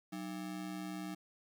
square ring-modulated tone, 246.9 Hz, B3, in tune, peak -38 dBFS, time 0.12-1.15 s, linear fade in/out 10 ms, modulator 60.7 Hz, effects 11-bit

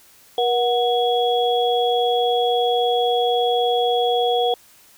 sine tone cluster, 478.7 / 735 / 3340 Hz, A#4 / F#5 / G#7, +46 / -12 / +9 cents, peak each -19 / -20 / -25 dBFS, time 0.38-4.54 s, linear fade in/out 2 ms, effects white hiss -51 dBFS RMS until 4.97 s

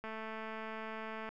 click train, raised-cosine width 0.5 ms, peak -29 dBFS, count 276, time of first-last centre 0.04-1.29 s, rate 220 Hz, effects none

